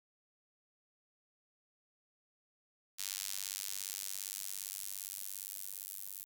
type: tone with high-pass filter sweep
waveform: sawtooth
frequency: 97.4 Hz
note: G2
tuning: 11 cents flat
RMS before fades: -43 dBFS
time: 2.98-6.25 s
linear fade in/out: 20 ms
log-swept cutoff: 5200 to 12000 Hz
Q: 0.79
effects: none